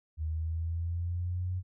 sine linear sweep, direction up, 77.78 to 92.3 Hz, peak -30 dBFS, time 0.17-1.63 s, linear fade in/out 50 ms, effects none

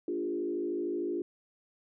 sine tone with frequency modulation, 349.2 Hz, F4, in tune, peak -30 dBFS, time 0.08-1.22 s, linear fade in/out 2 ms, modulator 53.1 Hz, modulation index 1.1, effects none

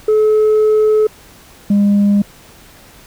sine tone pair in turn, 430 / 202.9 Hz, A4 / G#3, -40 / -40 cents, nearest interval octave + minor second, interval 1300 cents, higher first, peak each -6 dBFS, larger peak neither, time 0.08-1.07 / 1.7-2.22 s, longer first, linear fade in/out 5 ms, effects tanh soft clip ceiling -7 dBFS + pink hiss -42 dBFS RMS until 3.06 s

